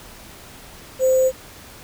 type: tone with sample-and-hold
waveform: sine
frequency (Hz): 520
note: C5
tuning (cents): -11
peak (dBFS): -13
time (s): 0.99-1.32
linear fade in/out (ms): 50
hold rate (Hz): 7350
effects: pink hiss -42 dBFS RMS until 1.83 s